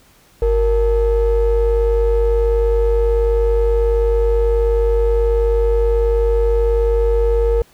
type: ring-modulated tone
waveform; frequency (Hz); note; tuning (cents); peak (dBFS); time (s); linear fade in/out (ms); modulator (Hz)
triangle; 207.7; G#3; 0; -7; 0.42-7.62; 2; 257
effects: pink hiss -51 dBFS RMS until 7.73 s